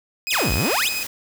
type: tone with tremolo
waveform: 25% pulse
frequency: 2509 Hz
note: D#7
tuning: 14 cents sharp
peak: -19 dBFS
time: 0.27-1.03 s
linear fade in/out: 0 ms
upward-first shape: triangle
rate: 16 Hz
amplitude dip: 40%
type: exponential two-way sweep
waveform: sawtooth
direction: down then up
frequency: 4186 to 49 to 4186 Hz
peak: -16 dBFS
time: 0.3-0.89 s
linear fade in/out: 10 ms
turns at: 0.53 s
type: noise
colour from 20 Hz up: white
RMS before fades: -30 dBFS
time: 0.32-1.07 s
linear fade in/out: 5 ms
effects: none